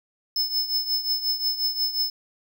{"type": "tone with tremolo", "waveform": "square", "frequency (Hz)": 5230, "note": "E8", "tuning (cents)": -15, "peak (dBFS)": -20, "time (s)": [0.36, 2.1], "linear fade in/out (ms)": 2, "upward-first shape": "triangle", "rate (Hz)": 5.6, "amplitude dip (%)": 80, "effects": []}